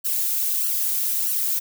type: noise with flanger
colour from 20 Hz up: violet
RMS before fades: -23 dBFS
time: 0.04-1.6 s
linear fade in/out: 20 ms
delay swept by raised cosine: 0.67 to 3.67 ms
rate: 1.6 Hz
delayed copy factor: +0.8
effects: none